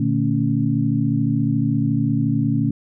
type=tone cluster; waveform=sine; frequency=119.2 / 150.5 / 224.5 / 278.8 Hz; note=A#2 / D3 / A3 / C#4; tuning=+39 / +43 / +35 / +10 cents; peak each=-22 dBFS; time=0-2.71 s; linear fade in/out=5 ms; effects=none